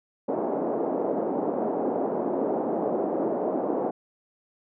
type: band-pass noise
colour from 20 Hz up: pink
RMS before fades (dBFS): -27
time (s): 0.28-3.91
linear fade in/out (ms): 10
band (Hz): 260 to 740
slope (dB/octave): 24
effects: none